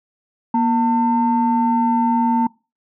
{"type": "tone pair together", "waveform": "sine", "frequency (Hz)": [238.3, 899.7], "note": ["A#3", "A5"], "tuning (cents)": [38, 38], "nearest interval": "octave + major seventh", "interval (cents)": 2300, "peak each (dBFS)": -16, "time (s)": [0.54, 2.47], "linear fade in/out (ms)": 5, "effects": ["noise-tail reverb RT60 0.3 s tail -24 dB re dry", "tanh soft clip ceiling -7 dBFS"]}